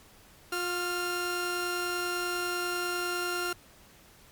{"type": "tone pair together", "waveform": "sawtooth", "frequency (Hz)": [355.4, 1391.5], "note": ["F4", "F6"], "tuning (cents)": [30, -7], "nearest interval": "2 octaves", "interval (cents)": 2363, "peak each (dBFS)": [-29, -28], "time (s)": [0.52, 3.53], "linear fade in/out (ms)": 5, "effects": ["pink hiss -56 dBFS RMS until 4.31 s", "MP3 96 kbps"]}